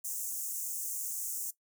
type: high-pass noise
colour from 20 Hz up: pink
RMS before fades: -37 dBFS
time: 0.04-1.51 s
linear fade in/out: 10 ms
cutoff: 6500 Hz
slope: 48 dB/octave
effects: noise-tail reverb RT60 0.1 s tail -17 dB re dry